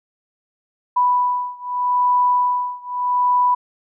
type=beating tone pair; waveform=sine; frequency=987.8 / 988.61 Hz; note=B5 / B5; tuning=0 / +1 cents; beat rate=0.81 Hz; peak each=-18 / -19 dBFS; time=0.96-3.55 s; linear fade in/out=10 ms; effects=none